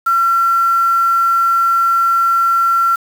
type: tone with quantisation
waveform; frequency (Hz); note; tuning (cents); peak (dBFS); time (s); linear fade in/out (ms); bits
sine; 1360; F6; -46; -10; 0.06-2.96; 10; 5
effects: none